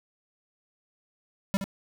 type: tone with echo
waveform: square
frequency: 196 Hz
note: G3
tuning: in tune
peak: -23 dBFS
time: 1.54-1.57 s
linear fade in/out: 0 ms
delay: 71 ms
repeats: 1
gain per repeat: -8 dB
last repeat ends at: 1.641 s
effects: none